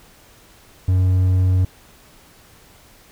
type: tone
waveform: triangle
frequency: 92.5 Hz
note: F#2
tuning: in tune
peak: -11 dBFS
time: 0.88-1.65 s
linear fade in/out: 5 ms
effects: pink hiss -49 dBFS RMS until 3.11 s